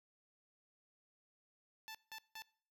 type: tone bursts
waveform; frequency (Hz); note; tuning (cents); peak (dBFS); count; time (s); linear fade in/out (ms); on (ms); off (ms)
10% pulse; 880; A5; 0; -39; 3; 1.88-2.421; 0; 67; 170
effects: noise-tail reverb RT60 0.5 s tail -22 dB re dry